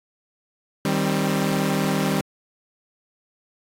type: chord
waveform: sawtooth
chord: C minor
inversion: first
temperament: equal with one note detuned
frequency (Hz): 155.56 / 196 / 265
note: Eb3 / G3 / C4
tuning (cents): 0 / 0 / +22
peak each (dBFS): -21 / -19 / -22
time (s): 0.85-2.21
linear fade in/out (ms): 2
effects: AAC 64 kbps